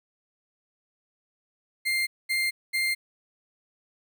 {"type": "tone bursts", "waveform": "35% pulse", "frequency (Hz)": 2103, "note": "C7", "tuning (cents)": 8, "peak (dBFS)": -22, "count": 3, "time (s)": [1.85, 2.95], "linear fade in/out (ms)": 20, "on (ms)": 220, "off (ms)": 220, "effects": ["10-bit"]}